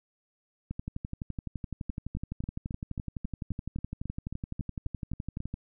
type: two click trains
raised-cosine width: 5 ms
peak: -23 / -22 dBFS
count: 14 / 58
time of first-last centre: 1.9-5.404 / 0.71-5.541 s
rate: 3.71 / 11.8 Hz
effects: none